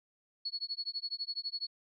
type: tone with tremolo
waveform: sine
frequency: 4379 Hz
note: C#8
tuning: 22 cents flat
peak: -32 dBFS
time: 0.45-1.67 s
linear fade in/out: 5 ms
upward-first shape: sine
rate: 12 Hz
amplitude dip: 100%
effects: none